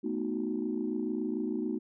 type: chord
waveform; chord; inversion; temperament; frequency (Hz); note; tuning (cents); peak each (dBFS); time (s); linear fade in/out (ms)
sine; B dominant seventh; third; equal; 220 / 246.9 / 311.1 / 370; A3 / B3 / D#4 / F#4; 0 / 0 / 0 / 0; -35 / -35 / -34 / -36; 0.03-1.79; 20
effects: tanh soft clip ceiling -21 dBFS